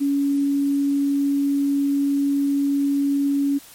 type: tone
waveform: sine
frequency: 281 Hz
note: C#4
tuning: 24 cents sharp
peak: -17 dBFS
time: 0-3.59 s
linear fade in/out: 20 ms
effects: white hiss -45 dBFS RMS until 3.74 s + MP3 64 kbps